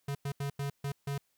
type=tone bursts at uneven times; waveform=square; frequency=140.6 Hz; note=C#3; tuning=25 cents sharp; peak=-33 dBFS; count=6; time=0.08-0.15 / 0.25-0.32 / 0.4-0.5 / 0.59-0.7 / 0.84-0.92 / 1.07-1.18 s; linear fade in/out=5 ms; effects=white hiss -75 dBFS RMS until 1.37 s